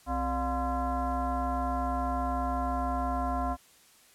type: tone with frequency modulation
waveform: sine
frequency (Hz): 386.9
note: G4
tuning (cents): -23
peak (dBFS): -27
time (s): 0.06-3.57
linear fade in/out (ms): 50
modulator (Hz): 324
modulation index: 2.3
effects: white hiss -59 dBFS RMS until 4.14 s + low-pass 12000 Hz 12 dB/octave